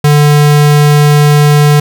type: tone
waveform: square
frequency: 147.5 Hz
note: D3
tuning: 8 cents sharp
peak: -4 dBFS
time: 0.04-1.8 s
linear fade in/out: 5 ms
effects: none